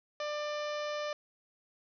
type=harmonic tone with a mistuned harmonic; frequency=595 Hz; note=D5; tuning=22 cents sharp; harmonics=1 / 2 / 3 / 4 / 5 / 6 / 7 / 8 / 9 / 10; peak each=-35 / -41 / -45 / -47 / -49 / -51 / -52 / -53 / -54 / -55 dBFS; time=0.2-1.13 s; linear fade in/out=2 ms; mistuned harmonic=8; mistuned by=+31 cents; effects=none